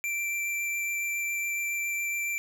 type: tone with vibrato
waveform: square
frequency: 2349 Hz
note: D7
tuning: in tune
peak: -29 dBFS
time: 0.04-2.38 s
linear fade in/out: 0 ms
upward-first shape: triangle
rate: 7.2 Hz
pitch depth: 9 cents each way
effects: none